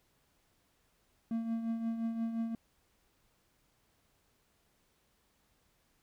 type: tone with tremolo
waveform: triangle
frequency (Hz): 227.9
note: A#3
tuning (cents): -39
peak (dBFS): -28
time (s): 1.31-2.55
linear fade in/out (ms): 2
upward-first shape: triangle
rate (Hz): 5.7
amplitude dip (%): 60
effects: pink hiss -73 dBFS RMS until 6.02 s